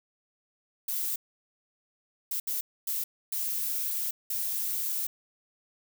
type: noise bursts at uneven times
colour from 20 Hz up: violet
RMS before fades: -31 dBFS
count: 6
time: 0.88-1.16 / 2.31-2.4 / 2.47-2.61 / 2.87-3.04 / 3.32-4.11 / 4.3-5.07 s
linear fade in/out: 5 ms
effects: none